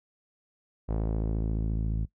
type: tone with low-pass filter sweep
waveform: sawtooth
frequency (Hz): 54.4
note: A1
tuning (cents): -19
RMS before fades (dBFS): -29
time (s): 0.88-2.06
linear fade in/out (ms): 20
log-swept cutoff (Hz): 690 to 170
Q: 0.98
effects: noise-tail reverb RT60 0.1 s tail -18 dB re dry